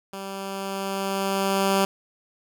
10% pulse tone with level ramp, 194.9 Hz, G3, 10 cents flat, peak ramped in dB -25 to -10 dBFS, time 0.13-1.85 s, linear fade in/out 2 ms, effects none

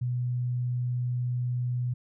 sine tone, 123.47 Hz, B2, in tune, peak -26 dBFS, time 0.01-1.94 s, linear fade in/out 10 ms, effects none

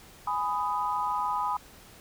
sine chord, G# minor, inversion none, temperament just, 830.6 / 996.7 / 1245.9 Hz, G#5 / B5 / D#6, 0 / +16 / +2 cents, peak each -32 / -29 / -32 dBFS, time 0.27-1.57 s, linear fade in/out 5 ms, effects pink hiss -52 dBFS RMS until 2 s

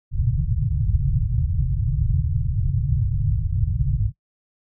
white low-pass noise, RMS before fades -21 dBFS, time 0.11-4.12 s, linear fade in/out 50 ms, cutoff 150 Hz, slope 96 dB/octave, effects noise-tail reverb RT60 0.1 s tail -20 dB re dry

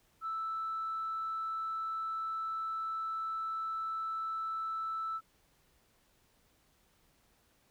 sine tone, 1318.5 Hz, E6, in tune, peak -33 dBFS, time 0.21-5.21 s, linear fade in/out 50 ms, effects tanh soft clip ceiling -30 dBFS + pink hiss -70 dBFS RMS until 7.7 s

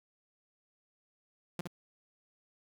sawtooth tone with echo, 174.61 Hz, F3, in tune, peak -30 dBFS, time 1.59-1.61 s, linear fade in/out 2 ms, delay 64 ms, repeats 1, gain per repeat -4 dB, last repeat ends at 1.674 s, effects 10-bit

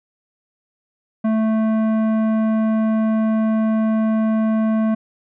sine tone with tanh clipping, 220 Hz, A3, in tune, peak -17 dBFS, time 1.24-4.95 s, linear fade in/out 10 ms, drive 13 dB, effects none

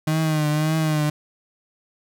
35% pulse tone with vibrato, 154.6 Hz, D#3, 11 cents flat, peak -17 dBFS, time 0.07-1.1 s, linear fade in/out 5 ms, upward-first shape triangle, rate 1.8 Hz, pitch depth 63 cents each way, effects none

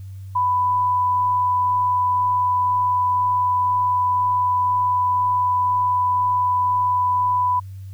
sine tone, 994 Hz, B5, 11 cents sharp, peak -16 dBFS, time 0.35-7.6 s, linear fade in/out 10 ms, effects added 96 Hz sine -32 dBFS peak until 7.93 s + white hiss -59 dBFS RMS until 7.93 s

